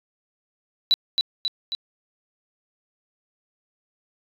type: tone with echo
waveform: sine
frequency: 3951 Hz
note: B7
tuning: in tune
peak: -13 dBFS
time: 0.91-0.94 s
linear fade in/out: 0 ms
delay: 270 ms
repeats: 3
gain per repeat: -4 dB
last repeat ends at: 1.75 s
effects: tanh soft clip ceiling -9 dBFS

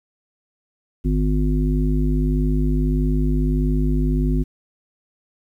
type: harmonic tone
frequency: 50.8 Hz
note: G#1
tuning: 38 cents flat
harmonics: 1 / 3 / 5 / 7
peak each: -18 / -23 / -23 / -30 dBFS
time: 1.04-4.44 s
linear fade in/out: 20 ms
effects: 9-bit

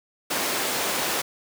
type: high-pass noise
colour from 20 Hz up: pink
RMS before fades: -26 dBFS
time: 0.3-1.22 s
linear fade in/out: 10 ms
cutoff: 330 Hz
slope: 12 dB/octave
effects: none

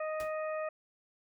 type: harmonic tone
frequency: 622.3 Hz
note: D#5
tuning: in tune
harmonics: 1 / 2 / 3 / 4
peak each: -34 / -41 / -46 / -49 dBFS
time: 0-0.69 s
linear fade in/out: 5 ms
type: noise with exponential decay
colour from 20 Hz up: pink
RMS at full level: -42 dBFS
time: 0.2-0.34 s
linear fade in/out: 0 ms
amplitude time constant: 30 ms
effects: none

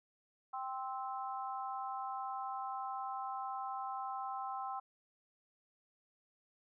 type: harmonic tone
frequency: 261.6 Hz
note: C4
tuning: in tune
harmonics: 3 / 4 / 5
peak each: -41 / -43 / -45 dBFS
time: 0.53-4.8 s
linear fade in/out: 10 ms
effects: none

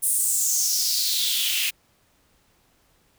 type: noise with high-pass filter sweep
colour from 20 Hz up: white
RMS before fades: -23 dBFS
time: 0.02-1.71 s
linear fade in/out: 20 ms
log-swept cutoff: 10000 to 2500 Hz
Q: 4.3
effects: pink hiss -63 dBFS RMS until 3.18 s

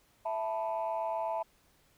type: chord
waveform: sine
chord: E suspended fourth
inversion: none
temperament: equal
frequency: 659.3 / 880 / 987.8 Hz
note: E5 / A5 / B5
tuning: 0 / 0 / 0 cents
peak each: -33 / -34 / -38 dBFS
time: 0.25-1.43 s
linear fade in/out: 10 ms
effects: tanh soft clip ceiling -25 dBFS + pink hiss -67 dBFS RMS until 1.97 s

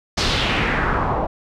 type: noise with low-pass filter sweep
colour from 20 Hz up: pink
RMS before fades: -20 dBFS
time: 0.17-1.27 s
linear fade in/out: 10 ms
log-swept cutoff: 5200 to 750 Hz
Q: 2.3
effects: none

